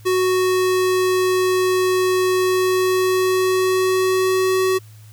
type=tone with pitch glide; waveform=square; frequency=370 to 375.6 Hz; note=F#4 to F#4; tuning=0 to +26 cents; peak=-16 dBFS; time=0.05-4.79 s; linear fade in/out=20 ms; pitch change=+26 cents; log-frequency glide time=2.37-4.68 s; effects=added 107 Hz sine -40 dBFS peak until 5.12 s + white hiss -52 dBFS RMS until 5.12 s